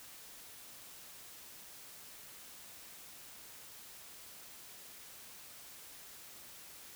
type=silence; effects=white hiss -53 dBFS RMS until 6.95 s